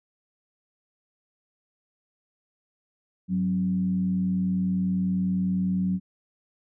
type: tone with frequency modulation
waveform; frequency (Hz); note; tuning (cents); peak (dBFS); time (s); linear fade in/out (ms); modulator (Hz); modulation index
sine; 185; F#3; 0; -22; 3.28-6; 50; 80; 0.41
effects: none